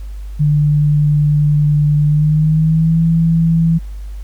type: tone with pitch glide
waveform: sine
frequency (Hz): 148.3 to 164.55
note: D3 to E3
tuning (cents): +17 to -3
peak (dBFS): -9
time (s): 0.39-3.79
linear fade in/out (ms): 20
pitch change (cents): +180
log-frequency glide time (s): 2.02-3.02
effects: added 50 Hz sine -24 dBFS peak until 4.23 s + pink hiss -49 dBFS RMS until 4.23 s